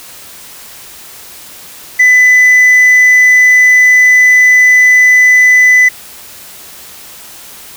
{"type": "tone with tanh clipping", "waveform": "triangle", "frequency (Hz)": 2000, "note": "B6", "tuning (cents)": 21, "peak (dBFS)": -3, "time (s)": [1.99, 5.89], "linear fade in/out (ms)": 10, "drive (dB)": 7, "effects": ["white hiss -32 dBFS RMS until 7.76 s"]}